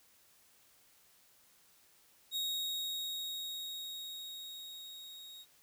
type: tone with level ramp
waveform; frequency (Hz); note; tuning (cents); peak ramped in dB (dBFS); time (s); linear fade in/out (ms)
40% pulse; 3766; A#7; +17; -32 to -48; 2.31-5.46; 50
effects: white hiss -66 dBFS RMS until 5.62 s